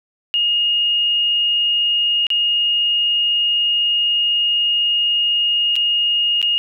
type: tone with dropouts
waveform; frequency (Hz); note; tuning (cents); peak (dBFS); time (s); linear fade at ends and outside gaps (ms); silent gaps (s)
sine; 2854; F7; +37; -14; 0.34-6.58; 0; 2.268-2.303 / 5.756-5.763 / 6.416-6.427
effects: none